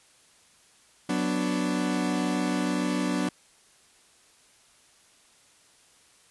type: chord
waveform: 40% pulse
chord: B minor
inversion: second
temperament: equal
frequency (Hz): 185 / 246.9 / 293.7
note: F#3 / B3 / D4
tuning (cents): 0 / 0 / 0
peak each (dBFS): -29 / -29 / -28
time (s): 1.09-3.29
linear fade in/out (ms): 5
effects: white hiss -59 dBFS RMS until 6.3 s + resampled to 24000 Hz